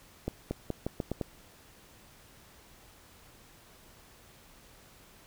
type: accelerating click train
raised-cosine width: 2 ms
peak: -18 dBFS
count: 7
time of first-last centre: 0.28-1.213 s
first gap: 230 ms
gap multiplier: 0.84
effects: pink hiss -57 dBFS RMS until 5.26 s